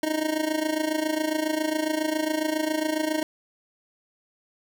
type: tone with amplitude modulation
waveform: 25% pulse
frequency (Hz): 311.1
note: D#4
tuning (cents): 0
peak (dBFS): -17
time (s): 0.03-3.23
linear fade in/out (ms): 2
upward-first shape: sine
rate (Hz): 27.3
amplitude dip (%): 75
effects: none